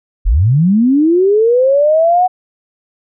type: linear sweep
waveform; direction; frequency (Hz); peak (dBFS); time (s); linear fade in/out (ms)
sine; up; 34.65 to 745; -7; 0.25-2.28; 20
effects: none